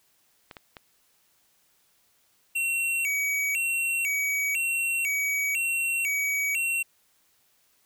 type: clicks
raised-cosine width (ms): 0.3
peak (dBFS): -25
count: 3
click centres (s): 0.512 / 0.568 / 0.768
type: tone with vibrato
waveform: square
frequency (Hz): 2485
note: D#7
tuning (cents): -3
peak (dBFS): -25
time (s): 2.55-6.83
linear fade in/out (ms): 10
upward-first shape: square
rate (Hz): 1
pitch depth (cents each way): 160
effects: white hiss -66 dBFS RMS until 7.85 s